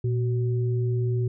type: tone pair together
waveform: sine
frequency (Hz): 118.12 / 375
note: A#2 / F#4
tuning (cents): +23 / +23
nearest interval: octave + minor sixth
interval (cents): 2000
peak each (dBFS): -22 / -31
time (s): 0.04-1.28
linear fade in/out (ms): 5
effects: none